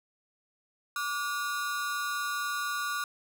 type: ring-modulated tone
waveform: 45% pulse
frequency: 1299 Hz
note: E6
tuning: 26 cents flat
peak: -27 dBFS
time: 0.96-3.04 s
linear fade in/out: 2 ms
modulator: 138 Hz
effects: none